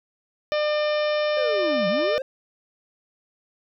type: harmonic tone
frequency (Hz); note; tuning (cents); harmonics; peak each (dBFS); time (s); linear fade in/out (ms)
600; D5; +37; 1 / 2 / 3 / 4 / 5 / 6 / 7 / 8 / 9; -21 / -32 / -33 / -34 / -37 / -37 / -42 / -44 / -39; 0.52-2.18; 0
type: linear two-way sweep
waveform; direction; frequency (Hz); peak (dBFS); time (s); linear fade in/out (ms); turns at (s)
triangle; down then up; 545 to 172.9 to 545; -24; 1.37-2.22; 2; 1.88
effects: none